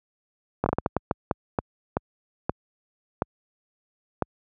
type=slowing click train; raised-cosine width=1 ms; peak=-8 dBFS; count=14; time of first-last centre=0.64-4.223 s; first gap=21 ms; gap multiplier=1.38; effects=high-pass 60 Hz 12 dB/octave